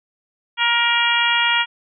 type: harmonic tone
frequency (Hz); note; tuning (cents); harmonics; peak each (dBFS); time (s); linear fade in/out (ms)
471.5; A#4; +20; 2 / 3 / 4 / 5 / 6 / 7; -22 / -22 / -22 / -22 / -22 / -22; 0.57-1.66; 50
effects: none